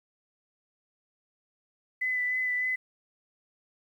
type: tone with vibrato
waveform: sine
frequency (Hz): 2003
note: B6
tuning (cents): +24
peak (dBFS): -26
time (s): 2.01-2.76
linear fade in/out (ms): 10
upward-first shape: sine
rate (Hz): 3.3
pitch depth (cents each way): 17
effects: 10-bit